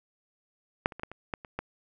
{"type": "clicks", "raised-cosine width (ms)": 0.5, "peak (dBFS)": [-8, -28, -26, -18, -27, -16, -28, -17], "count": 8, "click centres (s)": [0.859, 0.922, 0.996, 1.034, 1.116, 1.338, 1.448, 1.59], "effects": []}